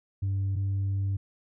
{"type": "tone pair in turn", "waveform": "sine", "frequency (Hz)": [97.6, 97.96], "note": ["G2", "G2"], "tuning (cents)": [-7, -1], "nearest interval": "unison", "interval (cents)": 6, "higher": "second", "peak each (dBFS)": -23, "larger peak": "neither", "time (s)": [[0.22, 0.56], [0.56, 1.17]], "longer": "second", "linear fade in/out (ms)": 10, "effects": ["tanh soft clip ceiling -24 dBFS"]}